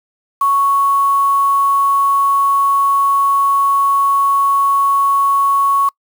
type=tone with quantisation; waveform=sine; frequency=1110 Hz; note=C#6; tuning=2 cents sharp; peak=-10 dBFS; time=0.41-5.89 s; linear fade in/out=5 ms; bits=5; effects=noise-tail reverb RT60 0.1 s tail -26 dB re dry